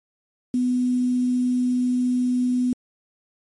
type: tone with quantisation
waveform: sine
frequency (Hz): 249.2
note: B3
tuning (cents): +16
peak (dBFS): -18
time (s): 0.54-2.73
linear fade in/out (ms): 2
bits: 7
effects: MP3 48 kbps